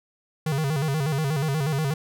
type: tone with vibrato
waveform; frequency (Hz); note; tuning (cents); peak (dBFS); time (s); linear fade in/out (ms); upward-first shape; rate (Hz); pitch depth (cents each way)
square; 146.83; D3; 0; -23; 0.46-1.94; 5; square; 8.3; 120
effects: none